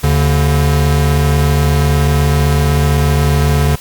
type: tone pair together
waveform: square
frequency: 75.9 / 143.99 Hz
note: D#2 / D3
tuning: -42 / -34 cents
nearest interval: major seventh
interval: 1108 cents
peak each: -13 dBFS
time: 0.03-3.76 s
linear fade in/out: 10 ms
effects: white hiss -34 dBFS RMS until 3.8 s + Opus 48 kbps